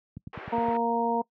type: click train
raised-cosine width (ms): 5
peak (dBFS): -24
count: 6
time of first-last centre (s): 0.17-0.685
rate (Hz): 9.71
type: band-pass noise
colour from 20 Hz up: pink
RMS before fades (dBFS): -42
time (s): 0.33-0.77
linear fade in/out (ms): 2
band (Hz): 400 to 2400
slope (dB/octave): 24
type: harmonic tone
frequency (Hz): 233.1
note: A#3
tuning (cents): 0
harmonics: 1 / 2 / 3 / 4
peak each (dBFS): -30 / -29 / -31 / -27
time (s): 0.52-1.22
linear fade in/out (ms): 10
effects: noise-tail reverb RT60 0.1 s tail -23 dB re dry + high-pass 100 Hz 12 dB/octave